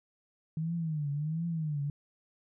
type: tone with vibrato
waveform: sine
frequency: 155.56 Hz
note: D#3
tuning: in tune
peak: -30 dBFS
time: 0.57-1.9 s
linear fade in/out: 2 ms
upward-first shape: triangle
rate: 1.4 Hz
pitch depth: 170 cents each way
effects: none